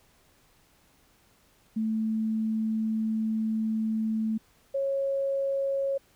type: tone pair in turn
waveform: sine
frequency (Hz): 220 / 548.3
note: A3 / C#5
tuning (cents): 0 / -19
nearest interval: octave + major third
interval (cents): 1581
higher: second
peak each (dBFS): -25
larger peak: neither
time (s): 1.76-4.38 / 4.74-5.98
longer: first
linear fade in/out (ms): 10
effects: pink hiss -63 dBFS RMS until 6.15 s